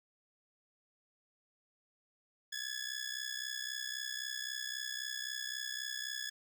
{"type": "ring-modulated tone", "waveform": "15% pulse", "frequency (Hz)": 1700, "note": "G#6", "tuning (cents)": 40, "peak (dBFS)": -29, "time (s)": [2.52, 6.3], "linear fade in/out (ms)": 10, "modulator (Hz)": 31.9, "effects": []}